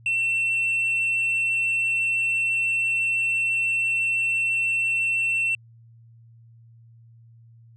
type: tone with tanh clipping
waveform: sine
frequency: 2697 Hz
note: E7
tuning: 39 cents sharp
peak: -21 dBFS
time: 0.06-5.55 s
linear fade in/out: 2 ms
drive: 1 dB
effects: added 115 Hz sine -48 dBFS peak until 7.76 s